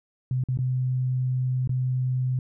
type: tone with dropouts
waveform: sine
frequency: 127.9 Hz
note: C3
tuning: 39 cents flat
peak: -22 dBFS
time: 0.31-2.39 s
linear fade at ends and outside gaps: 2 ms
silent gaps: 0.438-0.486 / 0.574-0.588 / 1.675-1.693 s
effects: none